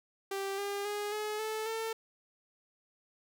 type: tone with pitch steps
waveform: sawtooth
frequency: 392 / 402.6 / 413.4 / 424.5 / 436 / 447.7 Hz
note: G4 / G4 / G#4 / G#4 / A4 / A4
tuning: 0 / +46 / -8 / +38 / -16 / +30 cents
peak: -30 dBFS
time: 0.31-1.93 s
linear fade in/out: 5 ms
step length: 270 ms
effects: none